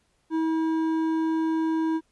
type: tone with hard clipping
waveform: sine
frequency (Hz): 321.5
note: E4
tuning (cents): -43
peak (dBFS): -24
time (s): 0.3-2.01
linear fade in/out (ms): 50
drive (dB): 8
effects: pink hiss -69 dBFS RMS until 2.11 s + resampled to 24000 Hz